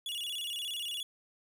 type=tone with vibrato; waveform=45% pulse; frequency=3118 Hz; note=G7; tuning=10 cents flat; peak=-35 dBFS; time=0.06-1.03 s; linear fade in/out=2 ms; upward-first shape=square; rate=17 Hz; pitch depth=150 cents each way; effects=none